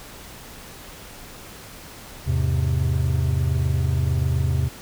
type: chord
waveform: triangle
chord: E augmented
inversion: none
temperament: equal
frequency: 82.41 / 103.83 / 130.81 Hz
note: E2 / G#2 / B#2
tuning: 0 / 0 / 0 cents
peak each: -20 / -25 / -20 dBFS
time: 2.26-4.69 s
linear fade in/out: 20 ms
effects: pink hiss -41 dBFS RMS until 4.81 s